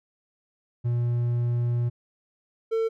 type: tone pair in turn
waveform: triangle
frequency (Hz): 119.9 / 450.1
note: A#2 / A4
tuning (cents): +49 / +39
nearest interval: octave + major seventh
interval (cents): 2290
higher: second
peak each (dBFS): -20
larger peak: neither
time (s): 0.84-1.9 / 2.71-2.89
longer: first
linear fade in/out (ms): 20
effects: none